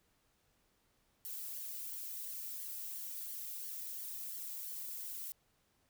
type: noise with flanger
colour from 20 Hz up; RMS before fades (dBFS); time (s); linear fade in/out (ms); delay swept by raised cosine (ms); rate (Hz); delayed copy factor
violet; -44; 1.25-5.32; 0; 0.77 to 1.87; 2.9; -0.55
effects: pink hiss -75 dBFS RMS until 5.89 s